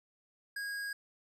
sine tone with hard clipping, 1639 Hz, G#6, 23 cents flat, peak -38 dBFS, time 0.56-0.93 s, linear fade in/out 5 ms, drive 14 dB, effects none

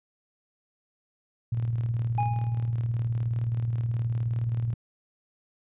sine tone with tremolo, 116.54 Hz, A#2, in tune, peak -23 dBFS, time 1.52-4.74 s, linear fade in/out 5 ms, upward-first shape square, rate 19 Hz, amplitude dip 40%
triangle tone with exponential decay, 824 Hz, G#5, 14 cents flat, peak -21 dBFS, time 2.18-2.74 s, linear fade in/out 5 ms, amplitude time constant 120 ms
effects resampled to 8000 Hz

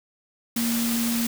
sine tone in noise, 233.1 Hz, A#3, in tune, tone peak -23 dBFS, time 0.56-1.27 s, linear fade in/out 5 ms, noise white, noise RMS -29 dBFS, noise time 0.56-1.27 s, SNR +3 dB, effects none

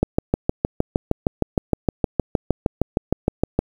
click train, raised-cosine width 2 ms, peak -3 dBFS, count 24, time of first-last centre 0.03-3.59 s, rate 6.46 Hz, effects 7-bit

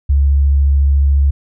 sine tone with vibrato, 69.9 Hz, C#2, 15 cents sharp, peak -8 dBFS, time 0.09-1.31 s, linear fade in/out 10 ms, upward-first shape sine, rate 14 Hz, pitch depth 13 cents each way, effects none

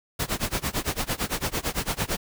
pink noise with tremolo, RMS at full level -25 dBFS, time 0.19-2.17 s, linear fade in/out 10 ms, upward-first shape sine, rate 8.9 Hz, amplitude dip 95%, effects none

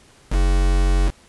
triangle tone with quantisation, 46 Hz, F#1, 9 cents flat, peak -12 dBFS, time 0.3-1.12 s, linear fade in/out 50 ms, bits 4, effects pink hiss -51 dBFS RMS until 1.28 s + resampled to 24000 Hz

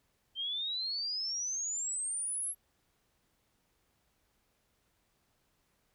sine exponential sweep, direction up, 3117 to 11350 Hz, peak -33 dBFS, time 0.35-2.55 s, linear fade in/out 50 ms, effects pink hiss -75 dBFS RMS until 5.94 s

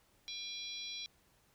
harmonic tone with a mistuned harmonic, 800 Hz, G5, 35 cents sharp, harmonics 3 / 4 / 5 / 6 / 7, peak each -49 / -46 / -45 / -55 / -49 dBFS, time 0.28-1.06 s, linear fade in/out 0 ms, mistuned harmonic 4, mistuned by +79 cents, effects pink hiss -70 dBFS RMS until 1.54 s

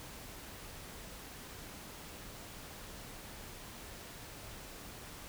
silence, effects pink hiss -49 dBFS RMS until 5.28 s

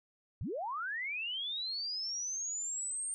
sine linear sweep, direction up, 65.7 to 8820 Hz, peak -35 dBFS, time 0.41-3.14 s, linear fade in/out 0 ms, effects none

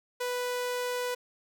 sawtooth tone, 493.9 Hz, B4, in tune, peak -26 dBFS, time 0.2-1.15 s, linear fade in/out 10 ms, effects none

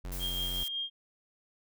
square tone, 45.22 Hz, F#1, 39 cents flat, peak -37 dBFS, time 0.04-0.64 s, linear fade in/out 10 ms
blue noise, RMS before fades -42 dBFS, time 0.12-0.68 s, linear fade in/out 0 ms
sine tone with tremolo, 3219 Hz, G7, 45 cents sharp, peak -31 dBFS, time 0.19-0.9 s, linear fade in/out 50 ms, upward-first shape sine, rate 5.4 Hz, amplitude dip 35%
effects none

